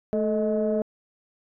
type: tone cluster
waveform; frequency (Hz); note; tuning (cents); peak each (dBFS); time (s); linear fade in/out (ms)
sine; 216.9 / 436.7 / 629; A3 / A4 / D#5; -25 / -13 / +19; -25; 0.13-0.82; 0
effects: tanh soft clip ceiling -15 dBFS